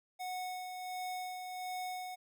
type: tone with tremolo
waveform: square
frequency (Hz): 735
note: F#5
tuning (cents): -12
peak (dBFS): -38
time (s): 0.19-2.16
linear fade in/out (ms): 20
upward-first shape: sine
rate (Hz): 1.4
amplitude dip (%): 40
effects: none